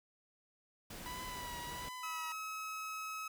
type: noise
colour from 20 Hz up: pink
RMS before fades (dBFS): -48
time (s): 0.9-1.89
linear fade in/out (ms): 5
type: tone with vibrato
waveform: sawtooth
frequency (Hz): 983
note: B5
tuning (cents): -8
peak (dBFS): -40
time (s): 1.06-2.32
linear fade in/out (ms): 0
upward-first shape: triangle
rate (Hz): 1.4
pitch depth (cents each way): 45
type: tone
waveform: 30% pulse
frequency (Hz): 1284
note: E6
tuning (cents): -46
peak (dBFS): -38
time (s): 2.03-3.28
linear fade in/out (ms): 5
effects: none